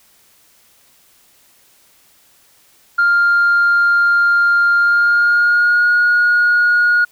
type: tone with pitch glide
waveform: sine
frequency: 1400 to 1440.2 Hz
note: F6 to F#6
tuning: +4 to -47 cents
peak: -8 dBFS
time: 2.98-7.05 s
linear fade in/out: 10 ms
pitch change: +49 cents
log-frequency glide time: 4.78-5.89 s
effects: tanh soft clip ceiling -7 dBFS + white hiss -52 dBFS RMS until 7.11 s